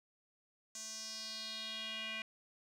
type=tone with band-pass filter sweep; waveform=square; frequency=220 Hz; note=A3; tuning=in tune; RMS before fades=-44 dBFS; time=0.75-2.22 s; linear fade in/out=2 ms; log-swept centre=6700 to 2500 Hz; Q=3.8; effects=none